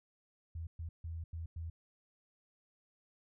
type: tone bursts at uneven times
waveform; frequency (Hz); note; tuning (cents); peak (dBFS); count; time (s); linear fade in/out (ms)
sine; 82.41; E2; 0; -39; 5; 0.55-0.67 / 0.79-0.89 / 1.04-1.24 / 1.33-1.46 / 1.56-1.7; 5
effects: none